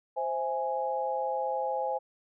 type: chord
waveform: sine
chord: C augmented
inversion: none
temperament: equal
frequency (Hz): 523.3 / 659.3 / 830.6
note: C5 / E5 / G#5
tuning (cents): 0 / 0 / 0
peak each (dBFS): -32 / -36 / -31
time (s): 0.16-1.99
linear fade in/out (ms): 20
effects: none

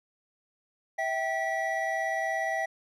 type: tone cluster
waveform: triangle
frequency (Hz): 655 / 775 / 1948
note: E5 / G5 / B6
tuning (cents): -11 / -20 / -24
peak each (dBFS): -30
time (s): 0.98-2.66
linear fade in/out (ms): 10
effects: none

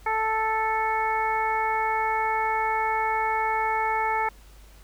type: harmonic tone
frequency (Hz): 440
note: A4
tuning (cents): 0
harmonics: 1 / 2 / 3 / 4 / 5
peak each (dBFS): -33 / -24 / -31 / -33 / -31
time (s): 0.06-4.29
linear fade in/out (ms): 5
effects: added 50 Hz sine -48 dBFS peak until 4.83 s + pink hiss -55 dBFS RMS until 4.83 s

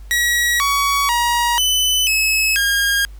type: tone with pitch steps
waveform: sawtooth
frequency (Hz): 1916 / 1126 / 952 / 3012 / 2582 / 1622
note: A#6 / C#6 / A#5 / F#7 / E7 / G#6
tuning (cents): +47 / +27 / +36 / +30 / -37 / -41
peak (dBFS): -11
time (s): 0.11-3.05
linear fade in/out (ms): 0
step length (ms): 490
effects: added 50 Hz sine -33 dBFS peak until 3.19 s + pink hiss -53 dBFS RMS until 3.19 s

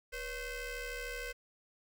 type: ring-modulated tone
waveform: 20% pulse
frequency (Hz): 523.3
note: C5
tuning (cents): 0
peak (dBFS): -31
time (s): 0.12-1.33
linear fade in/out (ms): 20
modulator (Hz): 1010
effects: none

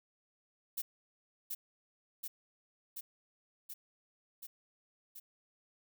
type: noise with echo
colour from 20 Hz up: violet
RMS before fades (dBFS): -37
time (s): 0.77-0.82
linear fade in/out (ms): 10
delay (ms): 730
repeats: 6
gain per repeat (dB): -2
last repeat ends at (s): 5.2
effects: none

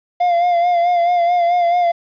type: tone with vibrato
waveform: triangle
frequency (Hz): 698.5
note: F5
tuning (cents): 0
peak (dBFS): -10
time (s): 0.2-1.92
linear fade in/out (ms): 10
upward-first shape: sine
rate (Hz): 4.6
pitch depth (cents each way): 40
effects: resampled to 11025 Hz + 8-bit

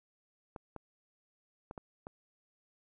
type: clicks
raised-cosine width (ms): 1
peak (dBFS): -29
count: 5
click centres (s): 0.562 / 0.763 / 1.711 / 1.778 / 2.069
effects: none

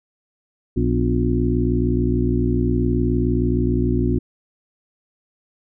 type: harmonic tone with a mistuned harmonic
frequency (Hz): 59.4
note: A#1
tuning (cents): +33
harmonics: 1 / 2 / 3 / 4 / 5 / 6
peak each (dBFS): -22 / -22 / -28 / -22 / -26 / -24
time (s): 0.76-4.19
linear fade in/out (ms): 10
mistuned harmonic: 4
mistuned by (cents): +88
effects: none

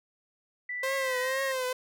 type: tone with pitch glide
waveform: sine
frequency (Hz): 1976 to 1874.8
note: B6 to A#6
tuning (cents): 0 to +9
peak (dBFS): -32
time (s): 0.69-1.52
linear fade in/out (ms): 5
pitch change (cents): -91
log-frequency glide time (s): 1.06-1.3
type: tone with vibrato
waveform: sawtooth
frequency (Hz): 523.3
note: C5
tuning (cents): 0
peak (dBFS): -25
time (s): 0.83-1.73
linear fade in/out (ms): 5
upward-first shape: triangle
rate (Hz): 2.1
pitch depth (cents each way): 74
effects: none

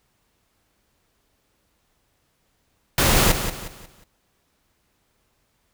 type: noise with echo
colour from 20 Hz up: pink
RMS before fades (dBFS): -17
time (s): 2.98-3.32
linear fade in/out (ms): 2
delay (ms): 180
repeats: 4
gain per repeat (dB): -9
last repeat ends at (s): 4.04
effects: pink hiss -68 dBFS RMS until 5.73 s

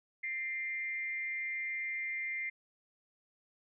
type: tone with amplitude modulation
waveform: sine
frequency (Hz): 2093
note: C7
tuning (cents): 0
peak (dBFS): -32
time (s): 0.23-2.5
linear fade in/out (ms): 10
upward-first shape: sine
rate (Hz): 286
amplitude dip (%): 55
effects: none

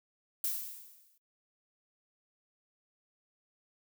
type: noise with exponential decay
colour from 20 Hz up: violet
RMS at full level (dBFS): -31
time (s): 0.44-1.18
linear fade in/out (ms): 2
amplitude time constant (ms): 160
effects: noise-tail reverb RT60 0.1 s tail -23 dB re dry

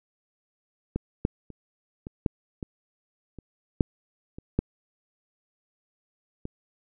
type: clicks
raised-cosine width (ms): 3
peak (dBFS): -14 / -9 / -29 / -23 / -10 / -20 / -28 / -6 / -26 / -9 / -21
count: 11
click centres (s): 0.96 / 1.251 / 1.503 / 2.069 / 2.262 / 2.628 / 3.387 / 3.808 / 4.385 / 4.59 / 6.454
effects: none

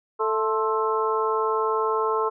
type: harmonic tone with a mistuned harmonic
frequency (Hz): 220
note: A3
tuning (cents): 0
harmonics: 2 / 3 / 4 / 5 / 6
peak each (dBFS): -24 / -36 / -29 / -26 / -29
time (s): 0.19-2.3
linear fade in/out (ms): 20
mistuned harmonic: 5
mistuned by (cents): -64
effects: none

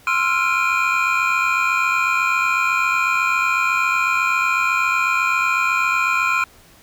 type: tone cluster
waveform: triangle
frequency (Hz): 1050 / 1337 / 1405 / 2379 / 2473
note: C6 / E6 / F6 / D7 / D#7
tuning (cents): +6 / +24 / +10 / +22 / -11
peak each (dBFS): -21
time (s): 0.07-6.44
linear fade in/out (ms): 2
effects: pink hiss -49 dBFS RMS until 6.82 s

